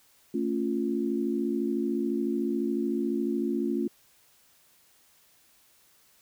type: chord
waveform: sine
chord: A augmented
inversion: none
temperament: equal with one note detuned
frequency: 223.3 / 277.2 / 349.2 Hz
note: A3 / C#4 / E#4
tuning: +26 / 0 / 0 cents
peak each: -30 dBFS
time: 0.34-3.88 s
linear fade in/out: 5 ms
effects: white hiss -62 dBFS RMS until 6.21 s

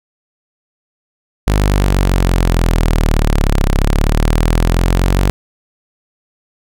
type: linear two-way sweep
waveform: sawtooth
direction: down then up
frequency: 51.3 to 33.6 to 47.69 Hz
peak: -6 dBFS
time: 1.47-5.3 s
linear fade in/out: 0 ms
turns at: 3.68 s
effects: none

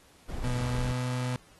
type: noise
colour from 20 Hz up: brown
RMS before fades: -34 dBFS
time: 0.28-0.93 s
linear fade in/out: 20 ms
type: tone with pitch glide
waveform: 35% pulse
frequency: 123.47 to 125.34 Hz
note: B2 to B2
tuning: 0 to +26 cents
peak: -27 dBFS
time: 0.44-1.36 s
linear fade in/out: 0 ms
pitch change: +26 cents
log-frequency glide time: 0.73-0.97 s
effects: pink hiss -59 dBFS RMS until 1.59 s + AAC 32 kbps

